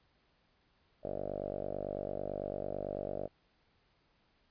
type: tone with low-pass filter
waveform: 5% pulse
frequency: 49 Hz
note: G1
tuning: in tune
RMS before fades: -39 dBFS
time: 1.03-3.28 s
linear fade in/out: 20 ms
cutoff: 610 Hz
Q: 6.3
effects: pink hiss -72 dBFS RMS until 4.5 s + resampled to 11025 Hz